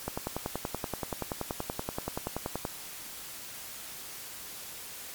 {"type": "click train", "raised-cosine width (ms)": 1, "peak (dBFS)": -17, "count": 28, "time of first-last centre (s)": [0.08, 2.651], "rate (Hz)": 10.5, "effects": ["white hiss -43 dBFS RMS until 5.14 s", "MP3 96 kbps"]}